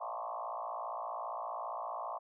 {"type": "tone with frequency modulation", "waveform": "sine", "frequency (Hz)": 880, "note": "A5", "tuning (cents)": 0, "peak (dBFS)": -37, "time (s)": [0, 2.19], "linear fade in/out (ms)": 20, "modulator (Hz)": 57.5, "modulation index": 4.6, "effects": []}